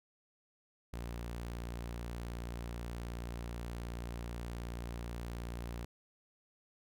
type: tone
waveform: sawtooth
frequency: 58.7 Hz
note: A#1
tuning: 13 cents sharp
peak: -36 dBFS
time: 0.93-5.85 s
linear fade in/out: 5 ms
effects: none